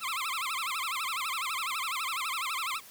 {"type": "tone with vibrato", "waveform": "20% pulse", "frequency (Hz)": 1175, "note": "D6", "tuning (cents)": 1, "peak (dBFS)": -26, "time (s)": [0, 2.81], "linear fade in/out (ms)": 50, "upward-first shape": "sine", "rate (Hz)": 12, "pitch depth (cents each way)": 240, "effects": ["white hiss -51 dBFS RMS until 2.9 s"]}